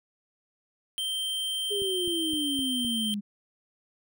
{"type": "tone", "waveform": "square", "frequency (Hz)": 3136, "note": "G7", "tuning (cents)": 0, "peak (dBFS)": -29, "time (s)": [0.98, 3.14], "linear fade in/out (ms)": 0}
{"type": "exponential sweep", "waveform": "sine", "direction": "down", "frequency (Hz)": [417.4, 201.2], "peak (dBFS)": -29, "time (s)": [1.7, 3.21], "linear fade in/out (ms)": 20}
{"type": "click train", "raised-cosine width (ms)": 3, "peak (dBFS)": -30, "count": 5, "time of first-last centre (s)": [1.82, 2.848], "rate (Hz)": 3.89}
{"effects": []}